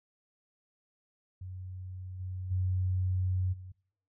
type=tone with level steps; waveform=sine; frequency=92.4 Hz; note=F#2; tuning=2 cents flat; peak=-39 / -35 / -27 / -43 dBFS; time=1.41-3.72 s; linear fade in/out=5 ms; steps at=2.19 / 2.5 / 3.52 s; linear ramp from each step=20 ms; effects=noise-tail reverb RT60 0.6 s tail -24 dB re dry